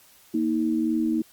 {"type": "tone pair together", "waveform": "sine", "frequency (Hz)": [234, 317.1], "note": ["A#3", "D#4"], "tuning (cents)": [7, 33], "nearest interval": "perfect fourth", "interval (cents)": 526, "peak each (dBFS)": [-25, -23], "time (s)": [0.34, 1.22], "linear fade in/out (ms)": 5, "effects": ["white hiss -55 dBFS RMS until 1.32 s", "Opus 48 kbps"]}